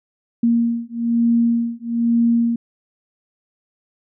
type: beating tone pair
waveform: sine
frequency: 233.1 / 234.2 Hz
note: A#3 / A#3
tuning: 0 / +8 cents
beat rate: 1.1 Hz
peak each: -18 dBFS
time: 0.43-2.56 s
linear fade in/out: 5 ms
effects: none